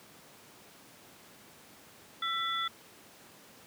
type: tone cluster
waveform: sine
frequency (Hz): 1341 / 1978 / 3446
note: E6 / B6 / A7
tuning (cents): +29 / +2 / -37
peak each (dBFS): -33 / -39 / -34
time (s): 2.22-2.68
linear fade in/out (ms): 5
effects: pink hiss -55 dBFS RMS until 3.66 s + high-pass 150 Hz 12 dB/octave